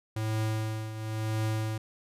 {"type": "tone with tremolo", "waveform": "square", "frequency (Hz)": 109.5, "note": "A2", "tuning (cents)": -8, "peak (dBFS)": -27, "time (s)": [0.16, 1.78], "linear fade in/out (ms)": 5, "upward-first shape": "triangle", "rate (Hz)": 0.97, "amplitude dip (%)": 70, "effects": ["resampled to 32000 Hz"]}